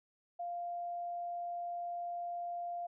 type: tone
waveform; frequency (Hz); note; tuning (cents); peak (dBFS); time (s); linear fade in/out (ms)
sine; 697; F5; -4; -37; 0.39-2.87; 10
effects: none